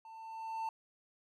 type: tone with level ramp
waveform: triangle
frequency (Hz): 894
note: A5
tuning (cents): +27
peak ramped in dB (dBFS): -48 to -32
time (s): 0.05-0.69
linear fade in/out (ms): 2
effects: none